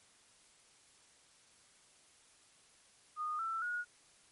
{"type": "tone with pitch steps", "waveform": "sine", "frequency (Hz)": [1230, 1333.6, 1445.9], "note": ["D#6", "E6", "F#6"], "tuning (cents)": [-20, 20, -40], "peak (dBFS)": -35, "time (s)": [3.16, 3.85], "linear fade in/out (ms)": 50, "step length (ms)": 230, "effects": ["white hiss -65 dBFS RMS until 4.31 s", "MP3 48 kbps"]}